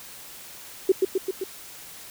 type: tone with echo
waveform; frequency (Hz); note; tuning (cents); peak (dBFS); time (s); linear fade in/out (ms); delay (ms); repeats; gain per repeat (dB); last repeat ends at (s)
sine; 380; F#4; +46; -13; 0.89-0.92; 5; 130; 4; -3; 1.44
effects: white hiss -43 dBFS RMS until 2.1 s